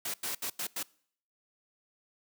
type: noise bursts at uneven times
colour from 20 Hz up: white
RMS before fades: -35 dBFS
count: 5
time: 0.05-0.14 / 0.23-0.35 / 0.42-0.5 / 0.59-0.67 / 0.76-0.83 s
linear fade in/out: 5 ms
effects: noise-tail reverb RT60 0.6 s tail -24 dB re dry + high-pass 150 Hz 12 dB/octave